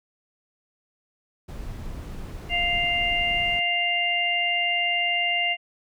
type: noise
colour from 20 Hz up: brown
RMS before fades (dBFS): -35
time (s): 1.48-3.6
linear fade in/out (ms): 10
type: harmonic tone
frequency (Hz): 698.5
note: F5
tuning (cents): 0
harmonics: 1 / 3 / 4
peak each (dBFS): -29 / -25 / -24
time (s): 2.49-5.57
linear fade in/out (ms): 50
effects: none